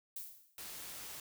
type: noise with exponential decay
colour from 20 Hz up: violet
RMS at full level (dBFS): -41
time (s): 0.16-0.62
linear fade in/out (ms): 5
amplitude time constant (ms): 100
type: noise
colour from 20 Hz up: white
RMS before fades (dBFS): -47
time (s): 0.58-1.2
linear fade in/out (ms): 2
effects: none